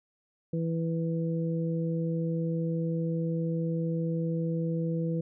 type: harmonic tone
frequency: 164.81 Hz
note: E3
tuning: in tune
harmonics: 1 / 2 / 3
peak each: -28 / -36 / -35 dBFS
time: 0.53-5.21 s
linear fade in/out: 5 ms
effects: none